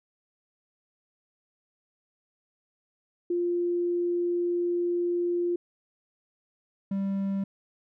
sine / triangle tone pair in turn, 349.2 / 195.98 Hz, F4 / G3, 0 / 0 cents, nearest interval minor seventh, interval 1000 cents, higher first, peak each -24 dBFS, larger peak neither, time 3.3-5.56 / 6.91-7.44 s, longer first, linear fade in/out 5 ms, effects none

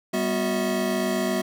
square tone cluster, 197 / 245.1 / 365.9 / 646 Hz, G3 / B3 / F#4 / E5, +9 / -13 / -19 / -35 cents, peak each -29 dBFS, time 0.13-1.42 s, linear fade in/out 10 ms, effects none

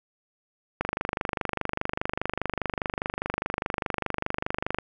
click train, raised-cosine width 0.5 ms, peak -11 dBFS, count 100, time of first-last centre 0.81-4.786 s, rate 24.9 Hz, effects none

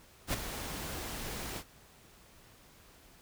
pink noise with ADSR envelope, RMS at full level -31 dBFS, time 0.27-1.64 s, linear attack 63 ms, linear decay 16 ms, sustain -9 dB, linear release 65 ms, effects pink hiss -59 dBFS RMS until 3.21 s

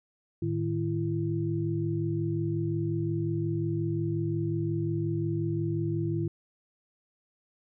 sine tone cluster, 108.2 / 153.8 / 336.5 Hz, A2 / D#3 / E4, -29 / -20 / +36 cents, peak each -31 dBFS, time 0.42-6.28 s, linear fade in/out 5 ms, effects none

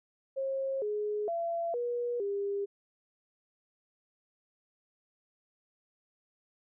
sine tone with pitch steps, 538 / 419.2 / 677 / 481.7 / 401.4 Hz, C5 / G#4 / E5 / B4 / G4, +48 / +16 / +46 / -43 / +41 cents, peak -30 dBFS, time 0.36-2.66 s, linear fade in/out 20 ms, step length 460 ms, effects none

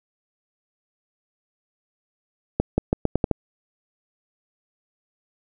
accelerating click train, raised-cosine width 2 ms, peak -5 dBFS, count 7, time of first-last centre 2.6-3.313 s, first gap 180 ms, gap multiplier 0.83, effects none

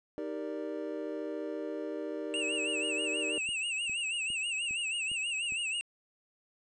triangle chord, Eb major seventh, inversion none, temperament equal, 311.1 / 392 / 466.2 / 587.3 Hz, Eb4 / G4 / Bb4 / D5, 0 / 0 / 0 / 0 cents, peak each -37 / -39 / -39 / -39 dBFS, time 0.18-3.38 s, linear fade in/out 0 ms
square tone with vibrato, 2706 Hz, E7, 45 cents sharp, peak -32 dBFS, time 2.34-5.81 s, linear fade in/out 0 ms, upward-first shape sine, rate 6.2 Hz, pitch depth 110 cents each way
click train, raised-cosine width 3 ms, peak -37 dBFS, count 6, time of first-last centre 3.49-5.523 s, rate 2.46 Hz
effects resampled to 24000 Hz

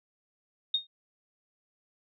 sine tone with exponential decay, 3701 Hz, A#7, 13 cents flat, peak -21 dBFS, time 0.74-0.87 s, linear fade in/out 5 ms, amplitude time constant 27 ms, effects none

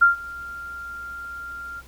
sine tone with ADSR envelope, 1391 Hz, F6, 7 cents flat, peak -9 dBFS, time 0.01-1.82 s, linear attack 15 ms, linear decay 130 ms, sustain -23 dB, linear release 32 ms, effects added 63 Hz sine -47 dBFS peak until 1.87 s + pink hiss -51 dBFS RMS until 1.87 s

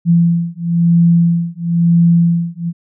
sine beating tone pair, 169.3 / 170.3 Hz, E3 / F3, +46 / -43 cents, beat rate 1 Hz, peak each -12 dBFS, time 0.05-2.73 s, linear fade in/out 50 ms, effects none

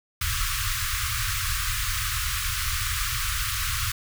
pink band-stop noise, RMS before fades -27 dBFS, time 0.21-3.92 s, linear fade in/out 5 ms, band 120 to 1100 Hz, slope 96 dB/octave, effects none

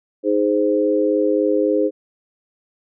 sine chord, Ab major, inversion second, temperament equal with one note detuned, 311.1 / 415.3 / 518.7 Hz, Eb4 / Ab4 / C5, 0 / 0 / -15 cents, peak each -19 dBFS, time 0.23-1.91 s, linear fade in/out 50 ms, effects none

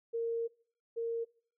sine tone pair in turn, 461.6 / 461.6 Hz, A#4 / A#4, -17 / -17 cents, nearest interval unison, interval 0 cents, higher neither, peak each -31 / -32 dBFS, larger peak first, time 0.13-0.48 / 0.96-1.25 s, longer first, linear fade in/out 20 ms, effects noise-tail reverb RT60 0.5 s tail -21 dB re dry

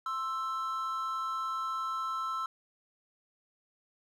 triangle tone pair together, 1053.4 / 1323 Hz, C6 / E6, +11 / +6 cents, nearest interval major third, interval 395 cents, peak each -36 / -31 dBFS, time 0.06-2.46 s, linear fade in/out 2 ms, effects none

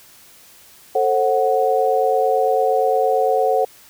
sine chord, F# diminished, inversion first, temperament just, 444 / 532.8 / 740 Hz, A4 / C5 / F#5, +16 / +31 / 0 cents, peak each -19 / -19 / -18 dBFS, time 0.95-3.65 s, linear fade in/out 5 ms, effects white hiss -47 dBFS RMS until 3.89 s

